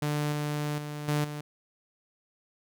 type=tone with level steps; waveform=sawtooth; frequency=148.4 Hz; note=D3; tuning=18 cents sharp; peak=-23 / -25 / -31 / -21 / -31 dBFS; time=0.02-1.41 s; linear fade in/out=5 ms; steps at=0.32 / 0.78 / 1.08 / 1.24 s; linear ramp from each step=5 ms; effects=none